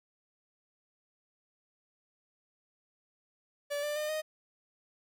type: tone with pitch steps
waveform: 45% pulse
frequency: 578 / 591.9 / 606 / 620.6 Hz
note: D5 / D5 / D#5 / D#5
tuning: -28 / +13 / -46 / -5 cents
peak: -32 dBFS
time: 3.7-4.22 s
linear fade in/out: 20 ms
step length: 130 ms
effects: none